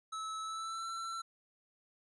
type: tone with pitch glide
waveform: square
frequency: 1300 to 1343.5 Hz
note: E6 to E6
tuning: -24 to +33 cents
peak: -39 dBFS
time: 0.12-1.22 s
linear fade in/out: 10 ms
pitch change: +57 cents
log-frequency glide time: 0.41-0.86 s
effects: resampled to 22050 Hz + 13-bit